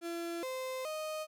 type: tone with pitch steps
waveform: 35% pulse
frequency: 339 / 518 / 621 Hz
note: E4 / C5 / D#5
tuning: +49 / -17 / -3 cents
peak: -35 dBFS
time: 0.01-1.27 s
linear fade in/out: 50 ms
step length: 420 ms
effects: none